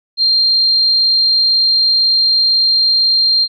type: tone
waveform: sine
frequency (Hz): 4186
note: C8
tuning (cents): 0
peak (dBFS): -9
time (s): 0.17-3.48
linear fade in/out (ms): 50
effects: none